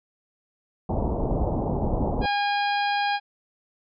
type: low-pass noise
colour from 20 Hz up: pink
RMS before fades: -25 dBFS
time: 0.89-2.26 s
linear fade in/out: 5 ms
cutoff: 900 Hz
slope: 48 dB/octave
type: harmonic tone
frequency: 815 Hz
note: G#5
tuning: 33 cents flat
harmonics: 1 / 2 / 3 / 4 / 5 / 6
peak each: -23 / -29 / -33 / -35 / -37 / -39 dBFS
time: 2.21-3.2 s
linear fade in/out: 50 ms
effects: none